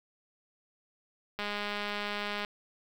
click train, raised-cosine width 0.3 ms, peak -19 dBFS, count 219, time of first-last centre 1.39-2.448 s, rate 206 Hz, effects 8-bit

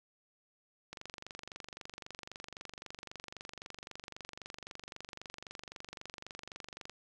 click train, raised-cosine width 0.2 ms, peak -27 dBFS, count 143, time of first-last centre 0.93-6.896 s, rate 23.8 Hz, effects none

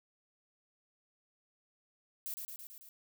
violet noise with echo, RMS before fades -40 dBFS, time 2.26-2.34 s, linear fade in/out 0 ms, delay 110 ms, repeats 5, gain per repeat -3 dB, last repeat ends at 2.89 s, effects none

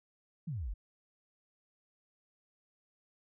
sine exponential sweep, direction down, 181.1 to 41.2 Hz, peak -35 dBFS, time 0.47-0.74 s, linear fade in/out 10 ms, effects none

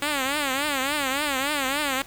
5% pulse tone with vibrato, 279.8 Hz, C#4, 16 cents sharp, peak -12 dBFS, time 0.02-2.02 s, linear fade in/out 2 ms, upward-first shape triangle, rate 3.5 Hz, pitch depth 160 cents each way, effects pink hiss -46 dBFS RMS until 2.06 s

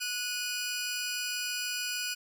15% pulse tone pair together, 1468.1 / 2469 Hz, F#6 / D#7, -14 / -14 cents, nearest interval major sixth, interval 900 cents, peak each -28 dBFS, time 0-2.15 s, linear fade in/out 20 ms, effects none

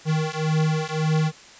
square beating tone pair, 155.56 / 157.36 Hz, D#3 / D#3, 0 / +20 cents, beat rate 1.8 Hz, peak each -24 dBFS, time 0.05-1.32 s, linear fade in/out 50 ms, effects white hiss -46 dBFS RMS until 1.59 s + resampled to 16000 Hz

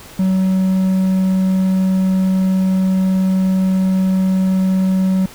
triangle tone, 188.4 Hz, F#3, 32 cents sharp, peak -10 dBFS, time 0.19-5.26 s, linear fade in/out 5 ms, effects pink hiss -38 dBFS RMS until 5.34 s

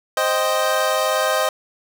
25% pulse chord, C minor, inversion none, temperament equal, 523.3 / 622.3 / 784 Hz, C5 / Eb5 / G5, 0 / 0 / 0 cents, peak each -18 / -16 / -22 dBFS, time 0.17-1.49 s, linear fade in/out 2 ms, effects none

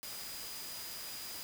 sine tone in noise, 4918 Hz, D#8, 21 cents flat, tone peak -48 dBFS, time 0.03-1.43 s, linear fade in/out 0 ms, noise white, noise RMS -45 dBFS, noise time 0.03-1.43 s, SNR -6 dB, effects none

